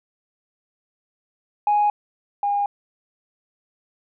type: tone pair in turn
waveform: sine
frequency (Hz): 830.6 / 812.1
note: G#5 / G#5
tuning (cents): 0 / -39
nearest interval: unison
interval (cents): 39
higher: first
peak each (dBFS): -14 / -18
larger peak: first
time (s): 1.67-1.9 / 2.43-2.66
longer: neither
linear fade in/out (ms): 2
effects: tanh soft clip ceiling -12 dBFS